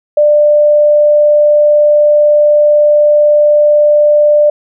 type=tone; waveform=sine; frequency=594 Hz; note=D5; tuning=20 cents sharp; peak=-4 dBFS; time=0.17-4.5 s; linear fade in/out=5 ms; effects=none